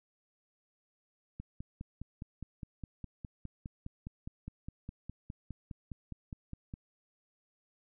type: click train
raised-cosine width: 5 ms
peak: -29 dBFS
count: 27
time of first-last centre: 1.4-6.739 s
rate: 4.87 Hz
effects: none